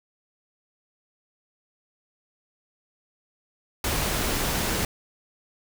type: noise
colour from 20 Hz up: pink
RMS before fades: -26 dBFS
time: 3.84-4.85 s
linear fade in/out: 2 ms
effects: none